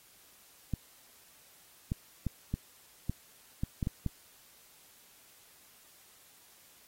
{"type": "clicks", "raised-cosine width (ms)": 5, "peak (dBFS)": -19, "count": 9, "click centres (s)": [0.737, 1.919, 2.267, 2.54, 3.096, 3.635, 3.828, 3.871, 4.063], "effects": ["white hiss -60 dBFS RMS until 6.87 s", "AAC 48 kbps"]}